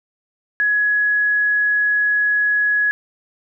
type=tone; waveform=sine; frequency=1680 Hz; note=G#6; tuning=19 cents sharp; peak=-14 dBFS; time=0.6-2.91 s; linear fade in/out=0 ms; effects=none